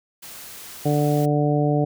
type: noise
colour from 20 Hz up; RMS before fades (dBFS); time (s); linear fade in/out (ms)
white; -39; 0.22-1.26; 10
type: harmonic tone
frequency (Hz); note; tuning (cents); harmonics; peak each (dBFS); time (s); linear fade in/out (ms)
147.4; D3; +7; 1 / 2 / 3 / 4 / 5; -20 / -23 / -25 / -26 / -27; 0.85-1.85; 10
effects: none